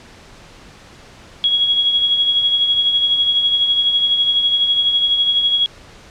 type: tone with tremolo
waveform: sine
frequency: 3322 Hz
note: G#7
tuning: in tune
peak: -10 dBFS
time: 1.44-5.66 s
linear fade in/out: 0 ms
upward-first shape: triangle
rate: 12 Hz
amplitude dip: 55%
effects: pink hiss -42 dBFS RMS until 6.1 s + low-pass 6000 Hz 12 dB/octave

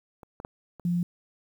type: clicks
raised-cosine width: 1 ms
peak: -31 / -25 / -21 / -31 dBFS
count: 4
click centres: 0.232 / 0.401 / 0.449 / 0.797 s
type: tone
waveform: sine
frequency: 174.61 Hz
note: F3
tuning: in tune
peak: -23 dBFS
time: 0.85-1.03 s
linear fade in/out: 2 ms
effects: 9-bit

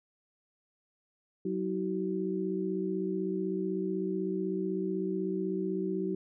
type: tone cluster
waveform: sine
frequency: 186.8 / 322.5 / 378.5 Hz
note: F#3 / E4 / F#4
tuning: +17 / -38 / +39 cents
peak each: -34 / -35 / -33 dBFS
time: 1.45-6.15 s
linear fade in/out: 5 ms
effects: none

